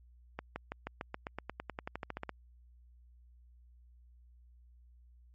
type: accelerating click train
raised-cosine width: 0.5 ms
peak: -23 dBFS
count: 19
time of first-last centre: 0.39-2.293 s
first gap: 170 ms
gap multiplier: 0.94
effects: added 60 Hz sine -57 dBFS peak until 5.34 s + MP3 32 kbps